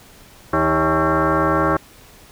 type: tone with frequency modulation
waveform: sine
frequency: 397 Hz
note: G4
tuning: 22 cents sharp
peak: -14 dBFS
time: 0.53-1.77 s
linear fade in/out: 5 ms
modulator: 238 Hz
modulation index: 4.6
effects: pink hiss -46 dBFS RMS until 2.31 s